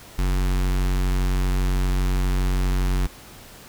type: tone with notch filter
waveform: square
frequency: 46.25 Hz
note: F#1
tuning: in tune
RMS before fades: -21 dBFS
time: 0.18-3.07 s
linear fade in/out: 10 ms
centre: 570 Hz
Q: 1.8
effects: pink hiss -44 dBFS RMS until 3.68 s